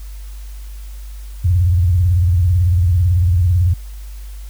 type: tone with vibrato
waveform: sine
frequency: 88.1 Hz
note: F2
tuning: 16 cents sharp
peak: -10 dBFS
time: 1.44-3.74 s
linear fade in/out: 10 ms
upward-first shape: sine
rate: 18 Hz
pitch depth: 170 cents each way
effects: added 50 Hz sine -28 dBFS peak until 4.49 s + white hiss -46 dBFS RMS until 4.49 s